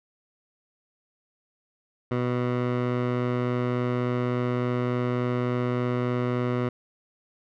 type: tone with low-pass filter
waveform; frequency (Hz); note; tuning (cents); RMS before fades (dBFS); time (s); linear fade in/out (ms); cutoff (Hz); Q
15% pulse; 123.47; B2; 0; -26; 2.11-6.69; 5; 1900; 0.73
effects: none